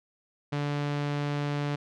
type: tone with low-pass filter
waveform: sawtooth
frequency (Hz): 145.1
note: D3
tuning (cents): -21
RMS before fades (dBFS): -30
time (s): 0.52-1.76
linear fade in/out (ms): 10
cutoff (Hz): 4100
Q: 0.81
effects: none